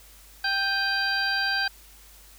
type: harmonic tone with a mistuned harmonic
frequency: 785 Hz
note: G5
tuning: 2 cents sharp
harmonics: 1 / 2 / 3 / 4 / 5 / 6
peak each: -32 / -25 / -37 / -37 / -36 / -29 dBFS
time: 0.44-1.68 s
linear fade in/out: 5 ms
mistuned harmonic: 3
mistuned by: +90 cents
effects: added 50 Hz sine -52 dBFS peak until 2.38 s + white hiss -52 dBFS RMS until 2.38 s